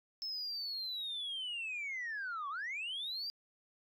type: linear two-way sweep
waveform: sine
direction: down then up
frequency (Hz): 5270 to 1089 to 4816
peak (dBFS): -36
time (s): 0.22-3.3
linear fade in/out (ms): 0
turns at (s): 2.49
effects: tanh soft clip ceiling -35 dBFS